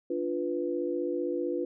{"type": "chord", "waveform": "sine", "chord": "B diminished", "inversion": "first", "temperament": "equal", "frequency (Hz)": [293.7, 349.2, 493.9], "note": ["D4", "F4", "B4"], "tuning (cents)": [0, 0, 0], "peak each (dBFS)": [-34, -31, -33], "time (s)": [0.1, 1.65], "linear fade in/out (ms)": 5, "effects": []}